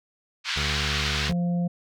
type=band-pass noise; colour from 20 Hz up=white; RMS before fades=-28 dBFS; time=0.44-1.32 s; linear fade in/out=50 ms; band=1200 to 4500 Hz; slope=24 dB/octave
type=tone; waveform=25% pulse; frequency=73.42 Hz; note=D2; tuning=in tune; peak=-24 dBFS; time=0.56-1.33 s; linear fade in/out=10 ms
type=harmonic tone; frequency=174.61 Hz; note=F3; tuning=in tune; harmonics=1 / 3 / 4; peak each=-22 / -37 / -40 dBFS; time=1.29-1.68 s; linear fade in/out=10 ms
effects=none